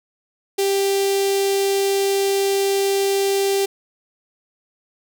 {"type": "tone with notch filter", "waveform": "sawtooth", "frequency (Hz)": 393.5, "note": "G4", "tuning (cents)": 7, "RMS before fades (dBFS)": -19, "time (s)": [0.58, 3.66], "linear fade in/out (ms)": 10, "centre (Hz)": 1300, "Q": 0.51, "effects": []}